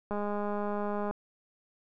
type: click train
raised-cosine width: 1 ms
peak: -21 dBFS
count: 207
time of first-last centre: 0.11-1.11 s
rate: 206 Hz
effects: none